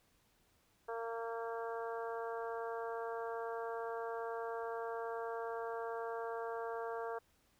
harmonic tone, 229.4 Hz, A#3, 28 cents flat, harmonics 2 / 3 / 4 / 5 / 6 / 7, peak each -41 / -45 / -47 / -49 / -51 / -52 dBFS, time 0.88-7.19 s, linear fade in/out 10 ms, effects pink hiss -73 dBFS RMS until 7.59 s

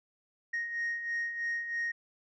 sine beating tone pair, 1864.7 / 1867.8 Hz, A#6 / A#6, 0 / +3 cents, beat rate 3.1 Hz, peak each -38 / -31 dBFS, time 0.53-1.92 s, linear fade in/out 10 ms, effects tanh soft clip ceiling -28 dBFS

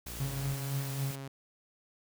white noise, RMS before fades -44 dBFS, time 0.06-1.16 s, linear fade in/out 10 ms
sawtooth exponential sweep, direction down, 60.5 to 46.25 Hz, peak -39 dBFS, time 0.06-0.54 s, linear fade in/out 0 ms
sawtooth tone with pitch glide, 138.59 to 136.45 Hz, C#3 to C#3, 0 to -27 cents, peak -36 dBFS, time 0.2-1.28 s, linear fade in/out 5 ms, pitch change -27 cents, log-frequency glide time 0.94-1.17 s
sine tone with tremolo, 135 Hz, C#3, 45 cents flat, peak -31 dBFS, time 0.2-1.11 s, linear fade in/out 2 ms, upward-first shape triangle, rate 7.5 Hz, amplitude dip 45%
effects none

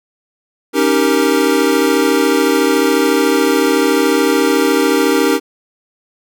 square chord, Eb dominant seventh, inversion third, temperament equal, 277.2 / 311.1 / 392 / 466.2 Hz, Db4 / Eb4 / G4 / Bb4, 0 / 0 / 0 / 0 cents, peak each -17 dBFS, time 0.73-5.4 s, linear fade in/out 50 ms, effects none

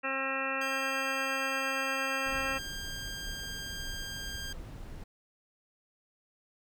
harmonic tone, 268.1 Hz, C4, 42 cents sharp, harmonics 1 / 2 / 3 / 4 / 5 / 6 / 7 / 9 / 10, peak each -42 / -38 / -43 / -41 / -37 / -40 / -38 / -41 / -37 dBFS, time 0.03-2.59 s, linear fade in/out 20 ms
15% pulse tone, 1600 Hz, G6, 35 cents sharp, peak -32 dBFS, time 0.61-4.53 s, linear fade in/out 5 ms
brown noise, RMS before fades -43 dBFS, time 2.26-5.04 s, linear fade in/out 5 ms
clicks, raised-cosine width 0.2 ms, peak -37 dBFS, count 2, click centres 2.377 / 2.409 s
effects none

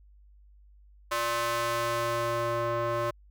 sawtooth ring-modulated tone, 235.1 Hz, A#3, 15 cents sharp, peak -20 dBFS, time 1.11-3.11 s, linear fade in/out 10 ms, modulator 823 Hz, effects added 50 Hz sine -53 dBFS peak until 3.3 s

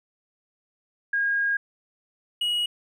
sine / triangle tone pair in turn, 1629 / 2903 Hz, G#6 / F#7, -34 / -34 cents, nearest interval minor seventh, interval 1000 cents, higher second, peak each -21 dBFS, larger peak neither, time 1.13-1.57 / 2.41-2.66 s, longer first, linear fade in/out 5 ms, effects none

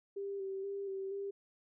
sine tone with vibrato, 392 Hz, G4, in tune, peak -37 dBFS, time 0.16-1.31 s, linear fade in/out 10 ms, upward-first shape square, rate 2.1 Hz, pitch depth 24 cents each way, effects none

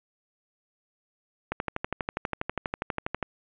click train, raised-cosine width 0.5 ms, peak -13 dBFS, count 22, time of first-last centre 1.52-3.227 s, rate 12.3 Hz, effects resampled to 8000 Hz + 9-bit

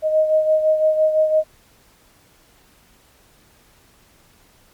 sine beating tone pair, 623 / 628.9 Hz, D#5 / D#5, +2 / +18 cents, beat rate 5.9 Hz, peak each -14 / -22 dBFS, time 0.02-1.44 s, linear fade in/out 50 ms, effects pink hiss -54 dBFS RMS until 4.73 s + MP3 96 kbps

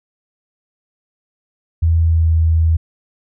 sine tone with pitch glide, 82.41 to 81.18 Hz, E2 to E2, 0 to -26 cents, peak -10 dBFS, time 1.82-2.77 s, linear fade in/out 10 ms, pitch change -26 cents, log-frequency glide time 1.99-2.3 s, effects none

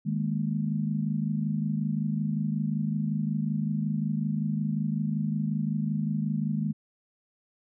sine chord, D# suspended fourth, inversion none, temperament equal, 155.56 / 207.7 / 233.1 Hz, D#3 / G#3 / A#3, 0 / 0 / 0 cents, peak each -29 / -29 / -33 dBFS, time 0.05-6.73 s, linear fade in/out 20 ms, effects none

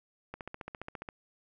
click train, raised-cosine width 0.5 ms, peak -25 dBFS, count 12, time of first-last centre 0.34-1.088 s, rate 14.7 Hz, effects none

